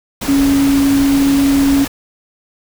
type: tone in noise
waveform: sine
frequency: 277.2 Hz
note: C#4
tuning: in tune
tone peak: -9 dBFS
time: 0.28-1.85 s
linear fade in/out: 10 ms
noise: pink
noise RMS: -22 dBFS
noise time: 0.21-1.88 s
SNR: +10 dB
effects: none